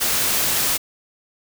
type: noise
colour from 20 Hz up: white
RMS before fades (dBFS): -20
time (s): 0-0.78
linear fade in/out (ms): 20
effects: none